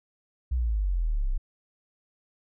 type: exponential sweep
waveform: sine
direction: down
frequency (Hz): 65.41 to 30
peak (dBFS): -23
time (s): 0.51-1.38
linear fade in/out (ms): 10
effects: none